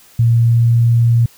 sine tone with pitch glide, 116.54 to 117.28 Hz, A#2 to A#2, 0 to +11 cents, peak -8 dBFS, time 0.19-1.26 s, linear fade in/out 5 ms, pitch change +11 cents, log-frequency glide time 0.34-0.75 s, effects white hiss -46 dBFS RMS until 1.37 s

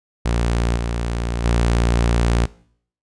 sawtooth tone with level steps, 58.3 Hz, A#1, 1 cent sharp, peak -13 / -17 / -11 dBFS, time 0.25-2.46 s, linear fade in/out 10 ms, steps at 0.76 / 1.44 s, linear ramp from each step 10 ms, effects noise-tail reverb RT60 0.6 s tail -21 dB re dry + resampled to 22050 Hz

